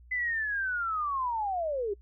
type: linear sweep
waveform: sine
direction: down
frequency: 2031 to 382.7 Hz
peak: -28 dBFS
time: 0.11-1.94 s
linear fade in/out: 10 ms
effects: noise-tail reverb RT60 0.1 s tail -23 dB re dry + added 60 Hz sine -51 dBFS peak until 2.01 s